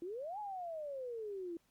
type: exponential two-way sweep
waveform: sine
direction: up then down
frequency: 329.2 to 858 to 329.2 Hz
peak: -40 dBFS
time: 0.02-1.57 s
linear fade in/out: 2 ms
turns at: 0.39 s
effects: pink hiss -75 dBFS RMS until 1.7 s + Opus 48 kbps